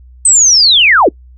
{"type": "linear sweep", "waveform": "sine", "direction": "down", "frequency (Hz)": [8330, 261.7], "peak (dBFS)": -4, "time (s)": [0.25, 1.09], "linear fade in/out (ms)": 5, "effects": ["noise-tail reverb RT60 0.1 s tail -25 dB re dry", "added 62 Hz sine -35 dBFS peak until 1.37 s"]}